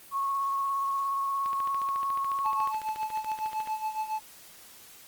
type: tone with vibrato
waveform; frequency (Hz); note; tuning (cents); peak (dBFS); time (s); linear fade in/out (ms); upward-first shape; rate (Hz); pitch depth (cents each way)
sine; 1100; C#6; -14; -26; 0.11-2.73; 50; square; 17; 12
type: click train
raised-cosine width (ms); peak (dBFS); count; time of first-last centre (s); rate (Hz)
0.3; -26; 32; 1.46-3.674; 14
type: tone with tremolo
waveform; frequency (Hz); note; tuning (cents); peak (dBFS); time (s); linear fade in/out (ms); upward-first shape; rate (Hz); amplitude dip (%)
triangle; 869; A5; -22; -25; 2.44-4.2; 20; sine; 7.2; 75
effects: white hiss -51 dBFS RMS until 5.07 s + Opus 24 kbps